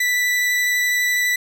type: tone with vibrato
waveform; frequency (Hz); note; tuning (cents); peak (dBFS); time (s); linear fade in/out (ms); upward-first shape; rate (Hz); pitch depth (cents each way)
40% pulse; 1975.5; B6; 0; -16; 0-1.36; 5; triangle; 12; 11
effects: none